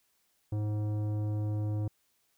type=tone with tanh clipping; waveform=sine; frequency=105.5 Hz; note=G#2; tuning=28 cents sharp; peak=-31 dBFS; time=0.52-1.88 s; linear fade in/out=5 ms; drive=13 dB; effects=white hiss -73 dBFS RMS until 2.37 s